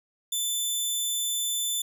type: tone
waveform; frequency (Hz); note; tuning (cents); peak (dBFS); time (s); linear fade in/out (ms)
15% pulse; 3520; A7; 0; -19; 0.32-1.82; 5
effects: none